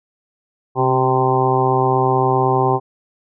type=harmonic tone with a mistuned harmonic; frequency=129.7 Hz; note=C3; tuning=15 cents flat; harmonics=1 / 2 / 3 / 4 / 5 / 6 / 7 / 8; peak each=-20 / -26 / -18 / -26 / -28 / -19 / -22 / -22 dBFS; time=0.75-2.8 s; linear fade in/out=50 ms; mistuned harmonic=2; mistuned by=+50 cents; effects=none